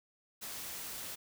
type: noise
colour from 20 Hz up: white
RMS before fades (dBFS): -43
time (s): 0.41-1.16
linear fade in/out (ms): 20
effects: none